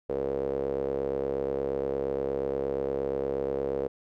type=tone with band-pass filter; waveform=sawtooth; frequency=68.5 Hz; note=C#2; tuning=20 cents flat; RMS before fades=-30 dBFS; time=0.09-3.88 s; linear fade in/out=10 ms; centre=470 Hz; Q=6.1; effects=none